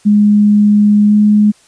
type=tone with pitch glide; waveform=sine; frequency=207.7 to 209.5 Hz; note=G#3 to G#3; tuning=0 to +15 cents; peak=-5 dBFS; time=0.05-1.52 s; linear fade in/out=20 ms; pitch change=+15 cents; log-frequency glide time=1.07-1.13 s; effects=white hiss -48 dBFS RMS until 1.67 s + resampled to 22050 Hz